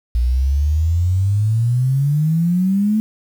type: exponential sweep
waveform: sine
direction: up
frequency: 58.27 to 220 Hz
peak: -13 dBFS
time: 0.15-3 s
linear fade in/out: 0 ms
effects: 7-bit